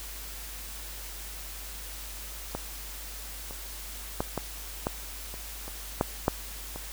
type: clicks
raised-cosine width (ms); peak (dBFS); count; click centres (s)
1; -17 / -27 / -13 / -15 / -13 / -27 / -26 / -9 / -8 / -23; 10; 2.55 / 3.509 / 4.205 / 4.377 / 4.869 / 5.341 / 5.68 / 6.011 / 6.281 / 6.76
effects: added 50 Hz sine -42 dBFS peak until 6.92 s + white hiss -42 dBFS RMS until 6.92 s